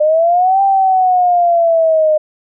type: linear two-way sweep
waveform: sine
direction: up then down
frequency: 597 to 790 to 610 Hz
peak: -8 dBFS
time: 0-2.18 s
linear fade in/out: 10 ms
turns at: 0.62 s
effects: none